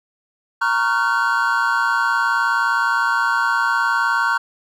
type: chord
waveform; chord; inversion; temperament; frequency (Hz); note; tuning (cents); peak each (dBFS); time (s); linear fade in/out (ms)
triangle; Gb major seventh; first; equal with one note detuned; 932.3 / 1108.7 / 1396.9 / 1516.3; Bb5 / Db6 / F6 / Gb6; 0 / 0 / 0 / +42; -20 / -21 / -19 / -19; 0.61-4.38; 10
effects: none